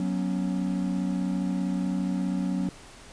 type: chord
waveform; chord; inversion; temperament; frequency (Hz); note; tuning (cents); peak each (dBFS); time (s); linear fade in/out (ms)
triangle; F# suspended fourth; none; equal with one note detuned; 185 / 241.9 / 277.2; F#3 / B3 / C#4; 0 / -36 / 0; -25 / -31 / -29; 0-2.69; 2
effects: pink hiss -48 dBFS RMS until 3.12 s + resampled to 22050 Hz